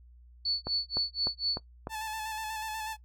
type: tone with tremolo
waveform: sine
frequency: 4450 Hz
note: C#8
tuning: 6 cents sharp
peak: -25 dBFS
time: 0.45-1.61 s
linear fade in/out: 5 ms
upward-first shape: sine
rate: 4.1 Hz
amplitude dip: 100%
type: click train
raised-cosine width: 1 ms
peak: -21 dBFS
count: 5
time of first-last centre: 0.67-1.871 s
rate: 3.33 Hz
type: tone with vibrato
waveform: sawtooth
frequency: 872 Hz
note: A5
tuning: 16 cents flat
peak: -31 dBFS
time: 1.89-2.97 s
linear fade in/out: 50 ms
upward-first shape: square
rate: 8.2 Hz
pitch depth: 26 cents each way
effects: noise-tail reverb RT60 0.1 s tail -20 dB re dry + added 60 Hz sine -52 dBFS peak until 3.04 s